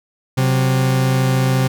40% pulse tone pair together, 130.74 / 184.9 Hz, C3 / F#3, -1 / -1 cents, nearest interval tritone, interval 600 cents, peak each -13 / -23 dBFS, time 0.37-1.68 s, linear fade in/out 10 ms, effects none

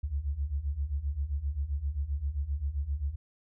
sine beating tone pair, 66.6 / 74.2 Hz, C2 / D2, +31 / +18 cents, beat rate 7.6 Hz, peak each -34 / -31 dBFS, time 0.03-3.16 s, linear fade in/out 10 ms, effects none

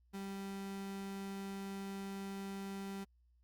35% pulse tone, 196 Hz, G3, in tune, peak -40 dBFS, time 0.13-3.05 s, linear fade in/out 20 ms, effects added 60 Hz sine -67 dBFS peak until 3.43 s + Opus 48 kbps

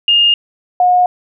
sine tone pair in turn, 2831 / 721.8 Hz, F7 / F#5, +23 / -43 cents, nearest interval 2 octaves, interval 2366 cents, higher first, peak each -7 dBFS, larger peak neither, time 0.08-0.34 / 0.8-1.06 s, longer neither, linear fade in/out 2 ms, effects none

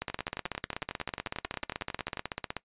two click trains, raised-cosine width 0.3 ms, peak -16 / -18 dBFS, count 42 / 24, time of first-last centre 0.02-2.567 / 0.1-2.172 s, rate 16.1 / 11.1 Hz, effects noise-tail reverb RT60 0.1 s tail -20 dB re dry + resampled to 8000 Hz

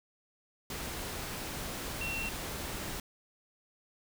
sine tone in noise, 2724 Hz, F7, 44 cents flat, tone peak -35 dBFS, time 2.01-2.29 s, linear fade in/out 2 ms, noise pink, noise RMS -39 dBFS, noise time 0.7-3 s, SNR +1 dB, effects none

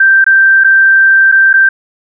sine tone with dropouts, 1568 Hz, G6, in tune, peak -3 dBFS, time 0-1.69 s, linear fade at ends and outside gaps 5 ms, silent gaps 0.243-0.264 / 0.638-0.644 / 1.317-1.322 / 1.531-1.538 s, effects none

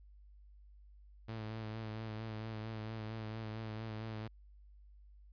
sawtooth tone with vibrato, 110 Hz, A2, in tune, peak -37 dBFS, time 1.28-4.28 s, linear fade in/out 10 ms, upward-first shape sine, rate 4.4 Hz, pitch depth 34 cents each way, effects added 50 Hz sine -56 dBFS peak until 5.32 s + resampled to 11025 Hz

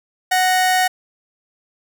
40% pulse tone pair together, 740 / 1857.7 Hz, F#5 / A#6, 0 / -6 cents, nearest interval octave + major third, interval 1594 cents, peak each -14 / -19 dBFS, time 0.31-0.88 s, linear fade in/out 10 ms, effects none

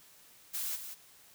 blue noise with echo, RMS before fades -36 dBFS, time 0.53-0.77 s, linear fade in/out 20 ms, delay 180 ms, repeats 1, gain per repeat -8 dB, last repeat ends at 0.95 s, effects white hiss -59 dBFS RMS until 1.34 s

